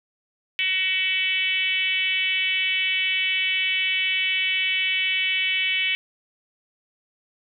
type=tone with frequency modulation; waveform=sine; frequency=2633 Hz; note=E7; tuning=3 cents flat; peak=-20 dBFS; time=0.59-5.95 s; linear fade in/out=0 ms; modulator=375 Hz; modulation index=1.6; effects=none